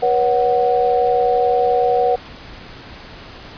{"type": "chord", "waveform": "sine", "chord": "B suspended second", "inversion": "none", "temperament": "equal with one note detuned", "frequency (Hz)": [483.2, 554.4, 740], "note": ["B4", "C#5", "F#5"], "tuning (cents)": [-38, 0, 0], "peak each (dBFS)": [-16, -22, -16], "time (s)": [0.02, 2.16], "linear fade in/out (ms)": 10, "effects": ["pink hiss -37 dBFS RMS until 3.57 s", "resampled to 11025 Hz"]}